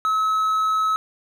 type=tone; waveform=triangle; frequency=1289 Hz; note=E6; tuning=39 cents flat; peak=-16 dBFS; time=0.05-0.96 s; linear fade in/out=0 ms; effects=none